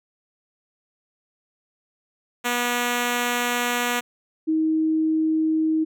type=tone pair in turn; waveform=5% pulse / sine; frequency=242.6 / 316.2 Hz; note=B3 / D#4; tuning=-31 / +28 cents; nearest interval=perfect fourth; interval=459 cents; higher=second; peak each=-10 / -18 dBFS; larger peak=first; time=2.44-4.01 / 4.47-5.85 s; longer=first; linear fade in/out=20 ms; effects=none